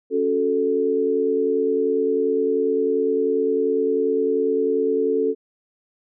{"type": "chord", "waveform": "sine", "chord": "F# minor", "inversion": "second", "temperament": "equal", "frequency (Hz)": [277.2, 370, 440], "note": ["C#4", "F#4", "A4"], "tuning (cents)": [0, 0, 0], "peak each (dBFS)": [-25, -25, -19], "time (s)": [0.1, 5.35], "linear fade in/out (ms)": 50, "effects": []}